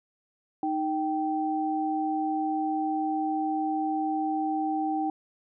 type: tone pair together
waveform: sine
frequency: 311.1 / 778.1 Hz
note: D#4 / G5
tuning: 0 / -13 cents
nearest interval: octave + major third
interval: 1587 cents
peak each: -28 / -28 dBFS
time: 0.63-5.1 s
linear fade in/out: 2 ms
effects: none